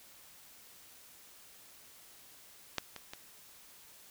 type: clicks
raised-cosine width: 0.2 ms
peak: -14 / -26 / -25 dBFS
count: 3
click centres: 2.783 / 2.963 / 3.135 s
effects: white hiss -57 dBFS RMS until 4.1 s